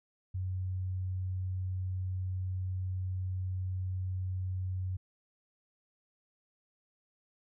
sine tone, 92.8 Hz, F#2, 6 cents sharp, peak -32 dBFS, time 0.34-4.97 s, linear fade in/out 10 ms, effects none

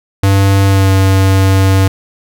square tone with pitch glide, 98 to 96.09 Hz, G2 to G2, 0 to -34 cents, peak -7 dBFS, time 0.23-1.88 s, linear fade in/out 5 ms, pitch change -34 cents, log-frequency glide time 0.65-0.91 s, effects none

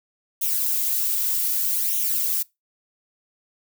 violet noise with flanger, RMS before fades -23 dBFS, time 0.41-2.43 s, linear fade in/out 10 ms, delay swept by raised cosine 0.31 to 3.31 ms, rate 0.64 Hz, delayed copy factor +0.6, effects noise-tail reverb RT60 0.2 s tail -23 dB re dry

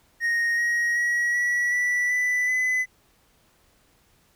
triangle tone with pitch steps, 1864.7 / 1888.5 / 1912.7 / 1937.2 / 1961.9 / 1987 / 2012 Hz, A#6 / A#6 / A#6 / B6 / B6 / B6 / B6, 0 / +22 / +44 / -34 / -12 / +10 / +32 cents, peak -19 dBFS, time 0.2-2.86 s, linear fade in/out 50 ms, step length 380 ms, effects pink hiss -62 dBFS RMS until 4.35 s

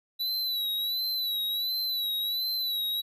square tone with vibrato, 3945 Hz, B7, 3 cents flat, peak -28 dBFS, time 0.19-3.02 s, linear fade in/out 20 ms, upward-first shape sine, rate 1.4 Hz, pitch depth 65 cents each way, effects none

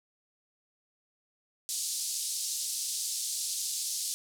white band-pass noise, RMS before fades -34 dBFS, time 1.69-4.14 s, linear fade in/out 0 ms, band 4200 to 10000 Hz, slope 24 dB/octave, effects none

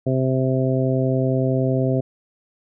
harmonic tone, 130.81 Hz, C3, in tune, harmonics 1 / 2 / 3 / 4 / 5, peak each -20 / -23 / -25 / -26 / -27 dBFS, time 0.06-2.01 s, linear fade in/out 10 ms, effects none

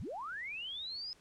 sine linear sweep, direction up, 55 to 5130 Hz, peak -39 dBFS, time 0-1.13 s, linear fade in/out 0 ms, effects pink hiss -65 dBFS RMS until 1.2 s + low-pass 9000 Hz 12 dB/octave

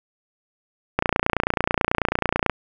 click train, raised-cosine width 0.5 ms, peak -3 dBFS, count 45, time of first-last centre 0.99-2.497 s, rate 29.2 Hz, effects none

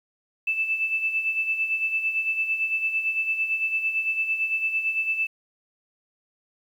sine tone with tremolo, 2637 Hz, E7, in tune, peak -20 dBFS, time 0.47-5.27 s, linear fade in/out 5 ms, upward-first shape sine, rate 8.9 Hz, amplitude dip 60%, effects 9-bit

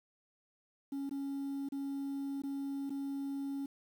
sine tone with dropouts, 277.1 Hz, C#4, 1 cent flat, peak -33 dBFS, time 0.92-3.66 s, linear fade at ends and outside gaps 5 ms, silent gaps 1.094-1.11 / 1.688-1.721 / 2.42-2.435 / 2.896-2.903 s, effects tanh soft clip ceiling -35 dBFS + 10-bit

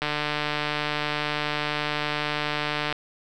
click train, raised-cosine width 0.3 ms, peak -10 dBFS, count 434, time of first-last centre 0.02-2.926 s, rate 149 Hz, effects none

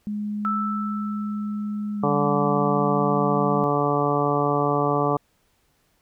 sine tone with pitch glide, 208.6 to 199.3 Hz, G#3 to G3, +8 to +29 cents, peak -25 dBFS, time 0.07-3.64 s, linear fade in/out 0 ms, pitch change -79 cents, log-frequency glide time 1.94-2.09 s
sine tone with exponential decay, 1318.5 Hz, E6, in tune, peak -21 dBFS, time 0.45-2.43 s, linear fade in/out 0 ms, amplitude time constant 430 ms
harmonic tone, 144.7 Hz, D3, 25 cents flat, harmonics 1 / 2 / 3 / 4 / 5 / 6 / 7 / 8, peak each -27 / -27 / -25 / -28 / -27 / -30 / -31 / -26 dBFS, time 2.03-5.17 s, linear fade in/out 5 ms
effects pink hiss -66 dBFS RMS until 6.01 s

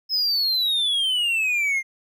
triangle exponential sweep, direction down, 5200 to 2092 Hz, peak -18 dBFS, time 0.09-1.83 s, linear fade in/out 50 ms, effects none

